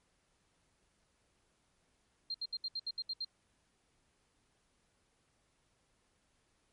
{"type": "tone bursts", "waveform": "sine", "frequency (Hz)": 4186, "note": "C8", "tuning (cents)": 0, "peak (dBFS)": -35, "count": 9, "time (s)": [2.3, 3.248], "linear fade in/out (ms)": 5, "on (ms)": 44, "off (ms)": 69, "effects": ["pink hiss -75 dBFS RMS until 6.72 s", "MP3 48 kbps"]}